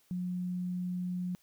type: tone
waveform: sine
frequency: 180 Hz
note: F#3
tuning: 47 cents flat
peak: -32 dBFS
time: 0.11-1.35 s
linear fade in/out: 0 ms
effects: white hiss -68 dBFS RMS until 1.42 s